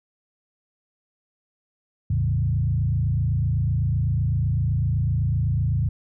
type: tone with frequency modulation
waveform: sine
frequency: 110.4 Hz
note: A2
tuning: 6 cents sharp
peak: -19 dBFS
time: 2.1-5.89 s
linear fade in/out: 5 ms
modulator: 27.9 Hz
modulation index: 1.4
effects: none